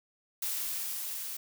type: noise with level ramp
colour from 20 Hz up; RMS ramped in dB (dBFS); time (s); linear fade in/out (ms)
blue; -33 to -39; 0.42-1.37; 5
effects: none